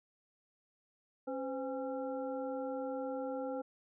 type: harmonic tone with a mistuned harmonic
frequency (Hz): 272.4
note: C#4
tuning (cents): -30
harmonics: 1 / 2 / 3 / 5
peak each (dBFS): -41 / -38 / -45 / -51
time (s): 1.27-3.62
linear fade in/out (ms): 10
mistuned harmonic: 2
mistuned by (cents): -100
effects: none